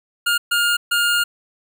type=tone bursts at uneven times; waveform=25% pulse; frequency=1414 Hz; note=F6; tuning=21 cents sharp; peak=-12 dBFS; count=3; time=0.26-0.38 / 0.51-0.77 / 0.91-1.24 s; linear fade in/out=10 ms; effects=none